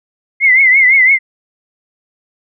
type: tone with vibrato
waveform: sine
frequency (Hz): 2090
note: C7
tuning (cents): -2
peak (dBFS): -5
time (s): 0.4-1.19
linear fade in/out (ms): 50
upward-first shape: triangle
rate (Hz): 5.9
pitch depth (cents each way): 110
effects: none